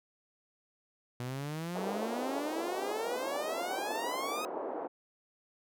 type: exponential sweep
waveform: sawtooth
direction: up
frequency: 120.4 to 1273 Hz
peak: -32 dBFS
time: 1.2-4.45 s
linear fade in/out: 0 ms
type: band-pass noise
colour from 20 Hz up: white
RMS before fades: -38 dBFS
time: 1.74-4.88 s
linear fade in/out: 20 ms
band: 310 to 820 Hz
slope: 24 dB/octave
effects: none